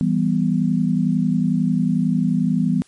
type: chord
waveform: sine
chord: E minor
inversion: none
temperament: equal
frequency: 164.81 / 196 / 246.9 Hz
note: E3 / G3 / B3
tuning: 0 / 0 / 0 cents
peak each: -20 dBFS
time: 0.01-2.82 s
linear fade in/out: 0 ms
effects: white hiss -54 dBFS RMS until 2.87 s + MP3 48 kbps